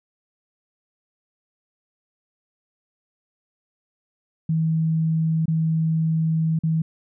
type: tone with dropouts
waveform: sine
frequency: 160.7 Hz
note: E3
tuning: 44 cents flat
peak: -18 dBFS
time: 4.49-6.82 s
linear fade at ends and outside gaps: 5 ms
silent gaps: 5.457-5.48 / 6.59-6.635 s
effects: none